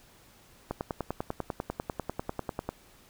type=click train; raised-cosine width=1 ms; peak=-17 dBFS; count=21; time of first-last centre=0.71-2.69 s; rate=10.1 Hz; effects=pink hiss -58 dBFS RMS until 3.09 s